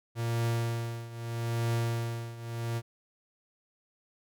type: tone with tremolo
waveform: 45% pulse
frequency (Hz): 116.54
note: A#2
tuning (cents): 0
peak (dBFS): -26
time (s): 0.15-2.82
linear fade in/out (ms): 50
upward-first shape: triangle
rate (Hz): 0.79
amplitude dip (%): 85
effects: none